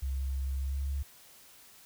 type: tone with pitch glide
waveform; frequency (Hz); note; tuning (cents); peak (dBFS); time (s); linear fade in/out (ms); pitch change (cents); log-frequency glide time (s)
sine; 67 to 69.48; C2 to C#2; +42 to +5; -30; 0.02-1.03; 10; +63; 0.54-0.86
effects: white hiss -56 dBFS RMS until 1.85 s